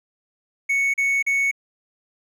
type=tone bursts; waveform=triangle; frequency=2217 Hz; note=C#7; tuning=in tune; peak=-16 dBFS; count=3; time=0.69-1.514 s; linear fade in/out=10 ms; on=250 ms; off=37 ms; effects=none